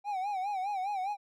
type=tone with vibrato; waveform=triangle; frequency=784 Hz; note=G5; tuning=in tune; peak=-29 dBFS; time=0.04-1.17 s; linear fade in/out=50 ms; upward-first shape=sine; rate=4.9 Hz; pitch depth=110 cents each way; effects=none